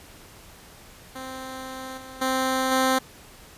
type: tone with level steps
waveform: 10% pulse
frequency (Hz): 261.3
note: C4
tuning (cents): -2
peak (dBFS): -26 / -32 / -14 / -11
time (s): 1.15-2.99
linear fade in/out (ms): 10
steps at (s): 1.97 / 2.21 / 2.71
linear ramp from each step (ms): 10
effects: pink hiss -48 dBFS RMS until 3.57 s + resampled to 32000 Hz